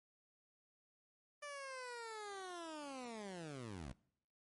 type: linear sweep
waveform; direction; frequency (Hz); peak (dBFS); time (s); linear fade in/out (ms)
15% pulse; down; 591 to 56.9; -40; 1.42-3.93; 10
effects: noise-tail reverb RT60 0.7 s tail -23 dB re dry + MP3 48 kbps